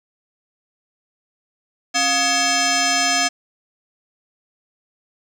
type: tone with frequency modulation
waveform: sine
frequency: 2230 Hz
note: C#7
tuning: 10 cents sharp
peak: -14 dBFS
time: 1.94-3.29 s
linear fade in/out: 20 ms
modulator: 979 Hz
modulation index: 4.6
effects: tanh soft clip ceiling -12 dBFS + 9-bit